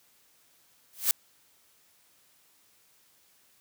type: noise with exponential growth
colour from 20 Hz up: blue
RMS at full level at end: -19 dBFS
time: 0.93-1.11 s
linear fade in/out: 1 ms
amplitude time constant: 38 ms
effects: white hiss -64 dBFS RMS until 3.6 s + high-pass 60 Hz 12 dB/octave